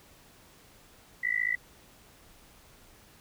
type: tone with amplitude modulation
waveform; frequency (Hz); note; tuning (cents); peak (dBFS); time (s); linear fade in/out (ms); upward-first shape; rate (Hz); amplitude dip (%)
sine; 1975.5; B6; 0; -22; 1.23-1.56; 10; sine; 54.8; 100
effects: pink hiss -57 dBFS RMS until 3.2 s